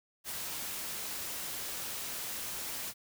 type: noise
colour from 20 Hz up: white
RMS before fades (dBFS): -39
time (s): 0.24-2.94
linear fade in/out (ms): 50
effects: none